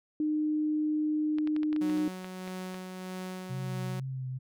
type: tone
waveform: sine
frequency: 305 Hz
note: D#4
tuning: 34 cents flat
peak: -26 dBFS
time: 0.2-2.08 s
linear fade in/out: 2 ms
type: clicks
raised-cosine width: 0.3 ms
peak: -27 dBFS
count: 11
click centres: 1.385 / 1.474 / 1.564 / 1.632 / 1.729 / 1.763 / 1.898 / 1.975 / 2.245 / 2.477 / 2.744 s
type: tone with tremolo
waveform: sawtooth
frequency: 185 Hz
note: F#3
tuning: in tune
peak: -32 dBFS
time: 1.81-4 s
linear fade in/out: 5 ms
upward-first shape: sine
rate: 1.6 Hz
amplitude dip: 35%
type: tone with vibrato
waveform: sine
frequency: 130.81 Hz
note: C3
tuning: in tune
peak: -33 dBFS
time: 3.49-4.39 s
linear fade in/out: 20 ms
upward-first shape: triangle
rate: 2.2 Hz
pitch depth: 31 cents each way
effects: none